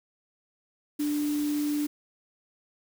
sine tone in noise, 295.1 Hz, D4, 8 cents sharp, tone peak -25 dBFS, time 0.99-1.87 s, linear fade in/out 10 ms, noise white, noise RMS -41 dBFS, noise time 0.99-1.87 s, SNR +13 dB, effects none

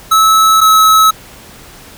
square tone pair in turn, 1300 / 1292.5 Hz, E6 / E6, -24 / -34 cents, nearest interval unison, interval 10 cents, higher first, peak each -6 / -5 dBFS, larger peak second, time 0.11-0.61 / 0.61-1.11 s, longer neither, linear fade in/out 10 ms, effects pink hiss -36 dBFS RMS until 1.97 s

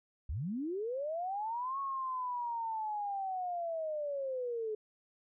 sine linear two-way sweep, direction up then down, 54.2 to 1107 to 422.6 Hz, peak -34 dBFS, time 0.29-4.75 s, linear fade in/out 5 ms, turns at 1.79 s, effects none

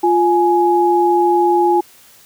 sine tone pair together, 349.7 / 836.5 Hz, F4 / G#5, +2 / +12 cents, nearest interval octave + minor third, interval 1510 cents, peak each -13 / -13 dBFS, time 0.03-1.81 s, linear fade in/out 10 ms, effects white hiss -46 dBFS RMS until 2.25 s

